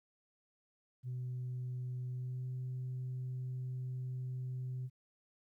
sine tone with pitch glide, 125.7 to 127.68 Hz, B2 to C3, +31 to -42 cents, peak -36 dBFS, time 1.03-4.9 s, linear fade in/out 50 ms, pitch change +27 cents, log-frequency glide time 2.09-2.48 s, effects tanh soft clip ceiling -35 dBFS + 13-bit

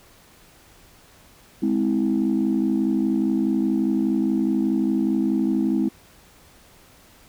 sine chord, Ab augmented, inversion none, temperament just, 207.7 / 259.6 / 324.5 Hz, Ab3 / C4 / E4, 0 / -13 / -27 cents, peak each -22 dBFS, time 1.62-5.89 s, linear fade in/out 10 ms, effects tanh soft clip ceiling -12 dBFS + pink hiss -52 dBFS RMS until 7.28 s

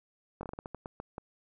slowing click train, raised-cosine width 1 ms, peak -25 dBFS, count 11, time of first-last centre 0.41-1.181 s, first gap 21 ms, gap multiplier 1.27, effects none

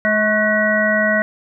harmonic tone with a mistuned harmonic, 213 Hz, G#3, 44 cents sharp, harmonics 1 / 3 / 5 / 7 / 9, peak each -21 / -18 / -28 / -20 / -18 dBFS, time 0.05-1.22 s, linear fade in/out 0 ms, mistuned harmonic 5, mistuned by +52 cents, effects none

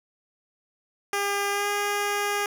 10% pulse tone with pitch glide, 402.9 to 408.8 Hz, G4 to G#4, +48 to -27 cents, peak -16 dBFS, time 1.13-2.46 s, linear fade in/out 2 ms, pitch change +25 cents, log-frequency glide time 1.51-1.68 s, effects none

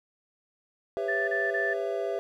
triangle chord, C# half-diminished seventh, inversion second, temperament just, 399.1 / 498.9 / 554.4 / 665.2 Hz, G4 / B4 / C#5 / E5, +31 / +17 / 0 / +16 cents, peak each -30 / -33 / -35 / -30 dBFS, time 0.97-2.19 s, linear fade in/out 0 ms
sine tone bursts, 1760 Hz, A6, in tune, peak -27 dBFS, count 3, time 1.08-1.738 s, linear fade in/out 10 ms, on 200 ms, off 29 ms
effects none

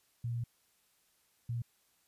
sine tone bursts at uneven times, 118.4 Hz, A#2, 27 cents sharp, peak -33 dBFS, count 2, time 0.24-0.44 / 1.49-1.62 s, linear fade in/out 5 ms, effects white hiss -72 dBFS RMS until 2.07 s + resampled to 32000 Hz

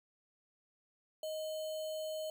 sine tone with sample-and-hold, 625 Hz, D#5, 8 cents sharp, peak -37 dBFS, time 1.23-2.3 s, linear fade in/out 2 ms, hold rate 3675 Hz, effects none

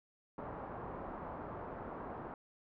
white low-pass noise, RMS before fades -45 dBFS, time 0.38-2.34 s, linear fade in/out 2 ms, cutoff 1100 Hz, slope 24 dB/octave, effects none

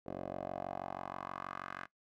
10% pulse tone with band-pass filter sweep, 46.25 Hz, F#1, in tune, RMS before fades -43 dBFS, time 0.06-1.86 s, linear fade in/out 10 ms, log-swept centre 480 to 1500 Hz, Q 3, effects noise-tail reverb RT60 0.1 s tail -18 dB re dry

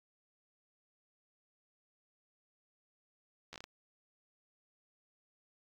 slowing click train, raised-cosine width 0.2 ms, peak -29 dBFS, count 6, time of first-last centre 3.53-3.641 s, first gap 12 ms, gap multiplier 1.31, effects AAC 64 kbps

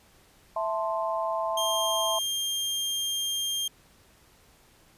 sine chord, A minor, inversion second, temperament equal, 659.3 / 880 / 1046.5 Hz, E5 / A5 / C6, 0 / 0 / 0 cents, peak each -29 / -32 / -31 dBFS, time 0.56-2.19 s, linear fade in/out 5 ms
sawtooth tone, 3200 Hz, G7, 35 cents sharp, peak -24 dBFS, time 1.57-3.68 s, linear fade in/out 5 ms
effects pink hiss -59 dBFS RMS until 4.97 s + resampled to 32000 Hz

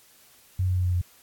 sine tone with pitch steps, 92.5 / 91.54 / 90.6 / 89.66 / 88.73 Hz, F#2 / F#2 / F#2 / F2 / F2, 0 / -18 / -36 / +46 / +28 cents, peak -21 dBFS, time 0.59-1.015 s, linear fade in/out 5 ms, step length 85 ms, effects white hiss -56 dBFS RMS until 1.22 s + AAC 64 kbps

